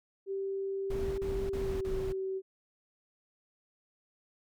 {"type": "tone with pitch glide", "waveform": "sine", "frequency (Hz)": [390, 382], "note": ["G4", "G4"], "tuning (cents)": [-9, -45], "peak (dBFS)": -32, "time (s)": [0.26, 2.42], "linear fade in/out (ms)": 50, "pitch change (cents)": -36, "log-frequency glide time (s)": [1.59, 1.85]}
{"type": "noise bursts", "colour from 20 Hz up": "brown", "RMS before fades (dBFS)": -37, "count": 4, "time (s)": [0.9, 2.125], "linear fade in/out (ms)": 5, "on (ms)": 280, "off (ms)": 35}
{"effects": []}